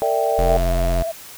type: chord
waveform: sine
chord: E half-diminished seventh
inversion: second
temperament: equal with one note detuned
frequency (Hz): 456 / 587.3 / 659.3 / 784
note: Bb4 / D5 / E5 / G5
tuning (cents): -38 / 0 / 0 / 0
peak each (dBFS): -22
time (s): 0.02-0.57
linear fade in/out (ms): 0
type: tone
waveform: square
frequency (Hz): 43.65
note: F1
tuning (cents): 0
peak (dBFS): -18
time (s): 0.38-1.03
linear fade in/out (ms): 10
type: tone with vibrato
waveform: sine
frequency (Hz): 661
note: E5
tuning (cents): +5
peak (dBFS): -22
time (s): 0.48-1.12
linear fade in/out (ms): 10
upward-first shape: triangle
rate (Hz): 17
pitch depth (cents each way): 56
effects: white hiss -39 dBFS RMS until 1.37 s